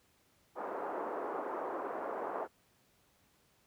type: band-pass noise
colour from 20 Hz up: pink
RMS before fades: -39 dBFS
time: 0.55-2.48 s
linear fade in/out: 50 ms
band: 360 to 1200 Hz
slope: 24 dB/octave
effects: pink hiss -70 dBFS RMS until 3.66 s + high-pass 60 Hz 12 dB/octave